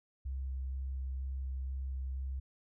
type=tone with vibrato; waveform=sine; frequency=66 Hz; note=C2; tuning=16 cents sharp; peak=-35 dBFS; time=0.25-2.4 s; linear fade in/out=10 ms; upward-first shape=square; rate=2.1 Hz; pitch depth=9 cents each way; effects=none